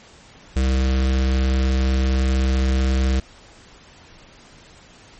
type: tone with notch filter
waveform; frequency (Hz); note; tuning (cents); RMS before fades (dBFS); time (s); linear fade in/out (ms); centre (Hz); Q
square; 65.41; C2; 0; -18; 0.56-3.2; 5; 900; 1.5
effects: pink hiss -47 dBFS RMS until 5.19 s + MP3 32 kbps